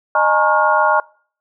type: tone cluster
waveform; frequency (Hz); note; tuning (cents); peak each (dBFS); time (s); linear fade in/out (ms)
sine; 614 / 845 / 932 / 1093 / 1417; D#5 / G#5 / A#5 / C#6 / F6; -23 / +30 / -1 / -25 / +25; -18; 0.15-1; 2
effects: noise-tail reverb RT60 0.5 s tail -25 dB re dry